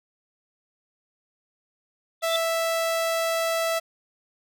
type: tone with exponential growth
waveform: sine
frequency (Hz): 3520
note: A7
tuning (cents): 0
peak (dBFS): -20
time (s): 2.21-2.36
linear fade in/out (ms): 1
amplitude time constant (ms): 31
type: tone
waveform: sawtooth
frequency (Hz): 659.3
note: E5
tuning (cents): 0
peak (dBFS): -19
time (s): 2.22-3.8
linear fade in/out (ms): 20
effects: none